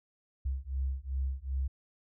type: beating tone pair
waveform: sine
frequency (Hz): 65.41 / 68.01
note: C2 / C#2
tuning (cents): 0 / -32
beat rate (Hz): 2.6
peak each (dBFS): -34 / -34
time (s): 0.45-1.68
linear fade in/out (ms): 10
effects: none